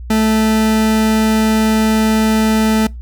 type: tone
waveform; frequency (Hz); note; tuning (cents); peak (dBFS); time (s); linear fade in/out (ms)
40% pulse; 219; A3; -8; -10; 0.1-2.87; 5
effects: noise-tail reverb RT60 0.2 s tail -23 dB re dry + added 60 Hz sine -26 dBFS peak until 3.01 s